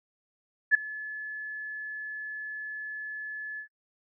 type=tone with ADSR envelope; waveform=sine; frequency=1720 Hz; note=A6; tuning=40 cents flat; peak=-13 dBFS; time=0.71-3.68 s; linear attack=36 ms; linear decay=8 ms; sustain=-21 dB; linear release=93 ms; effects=noise-tail reverb RT60 0.1 s tail -26 dB re dry